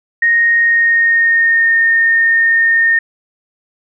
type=tone with pitch glide; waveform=sine; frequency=1862 to 1832.1 Hz; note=A#6 to A#6; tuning=-2 to -30 cents; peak=-8 dBFS; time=0.22-2.99 s; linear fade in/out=5 ms; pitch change=-28 cents; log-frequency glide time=0.58-1.74 s; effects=none